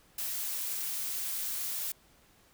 blue noise, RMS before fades -35 dBFS, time 0.18-1.92 s, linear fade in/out 5 ms, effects pink hiss -63 dBFS RMS until 2.53 s

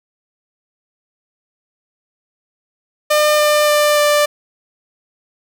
sawtooth tone with pitch steps, 602 / 598.2 / 594.4 / 590.6 Hz, D5 / D5 / D5 / D5, +43 / +32 / +21 / +10 cents, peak -7 dBFS, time 3.1-4.26 s, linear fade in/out 10 ms, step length 290 ms, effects none

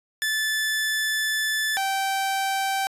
sawtooth tone pair in turn, 1745 / 777.3 Hz, A6 / G5, -15 / -15 cents, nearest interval octave + major second, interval 1400 cents, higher first, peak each -19 / -19 dBFS, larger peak neither, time 0.22-1.77 / 1.77-2.87 s, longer first, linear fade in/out 0 ms, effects resampled to 32000 Hz

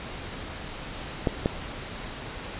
clicks, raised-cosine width 2 ms, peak -8 dBFS, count 2, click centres 1.272 / 1.459 s, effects pink hiss -37 dBFS RMS until 2.59 s + resampled to 8000 Hz

